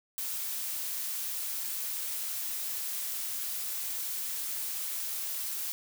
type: noise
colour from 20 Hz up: blue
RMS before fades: -35 dBFS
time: 0.18-5.72 s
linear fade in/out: 0 ms
effects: none